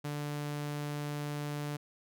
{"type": "tone", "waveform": "sawtooth", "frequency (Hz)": 146.83, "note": "D3", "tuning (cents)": 0, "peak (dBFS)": -31, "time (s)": [0.04, 1.77], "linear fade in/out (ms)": 10, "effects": []}